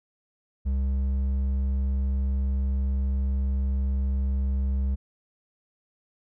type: tone with hard clipping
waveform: sine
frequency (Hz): 67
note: C2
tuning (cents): +42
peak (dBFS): -24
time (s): 0.65-4.96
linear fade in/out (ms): 20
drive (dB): 5
effects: none